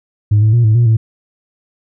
sine tone with pitch steps, 104.7 / 108.7 / 118.7 / 108.7 / 119.1 / 111.7 Hz, G#2 / A2 / A#2 / A2 / A#2 / A2, +15 / -21 / +32 / -21 / +38 / +27 cents, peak -5 dBFS, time 0.31-0.97 s, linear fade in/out 10 ms, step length 110 ms, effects tanh soft clip ceiling -5 dBFS

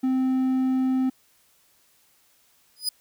triangle tone, 260 Hz, C4, 11 cents flat, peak -18 dBFS, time 0.03-1.1 s, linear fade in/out 10 ms
sawtooth tone with exponential growth, 4978 Hz, D#8, in tune, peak -17 dBFS, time 2.76-2.89 s, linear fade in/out 5 ms, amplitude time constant 27 ms
effects white hiss -62 dBFS RMS until 3 s

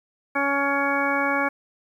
harmonic tone, 280 Hz, C#4, 18 cents sharp, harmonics 1 / 2 / 3 / 4 / 5 / 6 / 8, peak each -28 / -28 / -28 / -28 / -28 / -28 / -28 dBFS, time 0.35-1.49 s, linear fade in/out 10 ms, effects 9-bit

